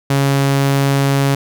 sawtooth tone, 138.4 Hz, C#3, 2 cents flat, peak -8 dBFS, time 0.1-1.35 s, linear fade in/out 5 ms, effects none

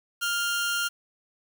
sawtooth tone pair together, 1400 / 3143 Hz, F6 / G7, +4 / +4 cents, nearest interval octave + major second, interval 1400 cents, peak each -22 / -31 dBFS, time 0.21-0.89 s, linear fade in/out 20 ms, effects 8-bit

